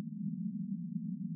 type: band-pass noise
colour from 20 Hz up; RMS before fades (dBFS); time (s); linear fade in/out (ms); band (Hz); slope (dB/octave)
white; -39; 0-1.35; 0; 160 to 230; 96
effects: none